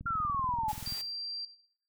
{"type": "click train", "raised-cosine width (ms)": 5, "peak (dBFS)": -30, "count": 20, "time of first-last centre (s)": [0.01, 0.923], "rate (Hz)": 20.8}
{"type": "exponential sweep", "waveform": "sine", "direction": "down", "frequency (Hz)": [1396.9, 838], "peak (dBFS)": -29, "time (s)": [0.06, 0.72], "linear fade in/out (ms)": 5}
{"type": "high-pass noise", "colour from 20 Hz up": "white", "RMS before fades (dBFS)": -45, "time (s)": [0.68, 1.02], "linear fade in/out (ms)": 10, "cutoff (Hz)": 340, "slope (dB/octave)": 12}
{"type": "tone", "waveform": "sine", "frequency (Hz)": 4717, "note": "D8", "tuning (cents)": 7, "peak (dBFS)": -34, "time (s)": [0.86, 1.45], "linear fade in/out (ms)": 2}
{"effects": ["noise-tail reverb RT60 0.6 s tail -17 dB re dry"]}